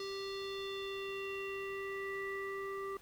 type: tone with low-pass filter sweep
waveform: square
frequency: 392 Hz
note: G4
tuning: in tune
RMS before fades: -41 dBFS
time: 0-2.97 s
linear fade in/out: 2 ms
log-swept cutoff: 4700 to 1500 Hz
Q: 4.4
effects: pink hiss -61 dBFS RMS until 3.01 s